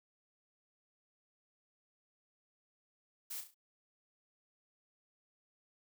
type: noise with echo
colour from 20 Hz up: blue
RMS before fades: -43 dBFS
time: 3.3-3.41 s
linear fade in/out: 10 ms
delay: 34 ms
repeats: 4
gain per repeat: -7 dB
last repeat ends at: 3.546 s
effects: none